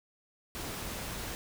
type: noise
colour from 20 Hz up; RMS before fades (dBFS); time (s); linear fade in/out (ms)
pink; -39; 0.55-1.35; 0
effects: none